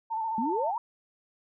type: tone with vibrato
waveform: sine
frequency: 891 Hz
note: A5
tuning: 22 cents sharp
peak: -28 dBFS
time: 0.1-0.72 s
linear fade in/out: 20 ms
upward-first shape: square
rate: 14 Hz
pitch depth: 35 cents each way
type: exponential sweep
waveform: sine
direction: up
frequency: 210.8 to 986 Hz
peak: -28 dBFS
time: 0.38-0.78 s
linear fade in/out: 2 ms
effects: none